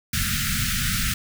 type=band-stop noise; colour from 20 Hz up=pink; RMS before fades=-24 dBFS; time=0.13-1.14 s; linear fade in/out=5 ms; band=240 to 1300 Hz; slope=96 dB/octave; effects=none